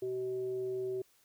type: tone with frequency modulation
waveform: sine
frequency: 380 Hz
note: F#4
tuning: 46 cents sharp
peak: -33 dBFS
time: 0.02-1.02 s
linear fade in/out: 5 ms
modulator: 255 Hz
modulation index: 0.26
effects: white hiss -68 dBFS RMS until 1.24 s